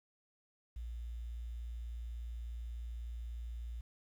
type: tone with quantisation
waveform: sine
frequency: 58.27 Hz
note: A#1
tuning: in tune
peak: -40 dBFS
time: 0.76-3.81 s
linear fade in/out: 5 ms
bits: 11
effects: none